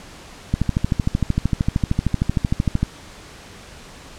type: click train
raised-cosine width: 5 ms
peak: -5 dBFS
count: 31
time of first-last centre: 0.54-2.83 s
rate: 13.1 Hz
effects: pink hiss -41 dBFS RMS until 4.18 s + low-pass 8000 Hz 12 dB/octave